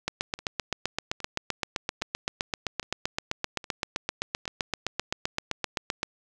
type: two click trains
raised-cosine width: 0.2 ms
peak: -10 / -24 dBFS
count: 47 / 6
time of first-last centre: 0.08-6.031 / 0.39-4.455 s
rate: 7.73 / 1.23 Hz
effects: none